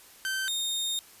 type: tone pair in turn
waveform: sawtooth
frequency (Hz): 1548 / 3682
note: G6 / A#7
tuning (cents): -22 / -22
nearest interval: octave + minor third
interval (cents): 1500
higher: second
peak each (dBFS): -25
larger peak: neither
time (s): 0.25-0.48 / 0.48-0.99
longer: second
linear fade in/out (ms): 0
effects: white hiss -53 dBFS RMS until 1.2 s + resampled to 32000 Hz